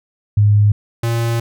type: tone pair in turn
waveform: sine / square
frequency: 103.83 / 116.31 Hz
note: G#2 / A#2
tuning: 0 / -3 cents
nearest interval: major second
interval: 197 cents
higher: second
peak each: -8 / -16 dBFS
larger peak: first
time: 0.37-0.72 / 1.03-1.4 s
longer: second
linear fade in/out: 5 ms
effects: none